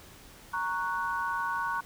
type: chord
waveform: sine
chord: F# major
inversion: first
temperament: equal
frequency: 932.3 / 1108.7 / 1480 Hz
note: A#5 / C#6 / F#6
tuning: 0 / 0 / 0 cents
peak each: -33 dBFS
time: 0.53-1.81 s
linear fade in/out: 10 ms
effects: pink hiss -52 dBFS RMS until 1.85 s